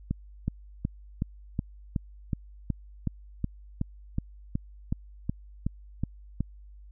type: click train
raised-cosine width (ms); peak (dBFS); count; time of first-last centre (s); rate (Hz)
5; -15; 18; 0.11-6.406; 2.7
effects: added 50 Hz sine -46 dBFS peak until 6.91 s